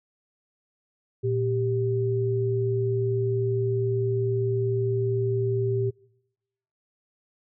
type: tone pair together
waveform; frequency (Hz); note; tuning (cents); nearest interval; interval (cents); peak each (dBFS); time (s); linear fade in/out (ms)
sine; 116.54 / 392; A#2 / G4; 0 / 0; octave + major sixth; 2100; -25; 1.23-5.91; 20
effects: noise-tail reverb RT60 0.9 s tail -25 dB re dry